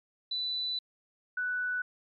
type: tone pair in turn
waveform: sine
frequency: 3982 / 1486 Hz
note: B7 / F#6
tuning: +14 / +7 cents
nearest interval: octave + perfect fourth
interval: 1707 cents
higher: first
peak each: -30 / -29 dBFS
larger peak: second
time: 0.31-0.79 / 1.37-1.82 s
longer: first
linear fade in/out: 5 ms
effects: MP3 96 kbps